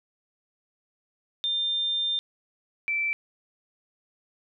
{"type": "tone pair in turn", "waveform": "sine", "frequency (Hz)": [3600, 2330], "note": ["A7", "D7"], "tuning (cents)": [39, -14], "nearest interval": "minor sixth", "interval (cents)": 753, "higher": "first", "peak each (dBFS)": -24, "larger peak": "neither", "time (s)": [[1.44, 2.19], [2.88, 3.13]], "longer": "first", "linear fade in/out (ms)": 0, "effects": []}